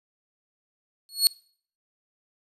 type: tone with exponential growth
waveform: sawtooth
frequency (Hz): 4345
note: C#8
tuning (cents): -35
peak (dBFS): -9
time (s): 1.09-1.27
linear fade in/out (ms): 0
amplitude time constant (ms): 38
effects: noise-tail reverb RT60 0.5 s tail -24 dB re dry + resampled to 32000 Hz